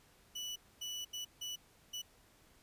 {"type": "tone bursts at uneven times", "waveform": "30% pulse", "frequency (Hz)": 2960, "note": "F#7", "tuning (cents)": 0, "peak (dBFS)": -37, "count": 5, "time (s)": [[0.35, 0.56], [0.81, 1.05], [1.13, 1.25], [1.41, 1.56], [1.93, 2.02]], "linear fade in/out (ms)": 10, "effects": ["pink hiss -66 dBFS RMS until 2.62 s", "resampled to 32000 Hz"]}